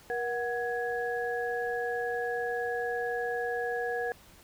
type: tone cluster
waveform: sine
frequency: 475.9 / 738 / 1669 Hz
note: A#4 / F#5 / G#6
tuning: +36 / -5 / +8 cents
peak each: -32 / -35 / -35 dBFS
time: 0.1-4.12 s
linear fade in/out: 0 ms
effects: pink hiss -56 dBFS RMS until 4.43 s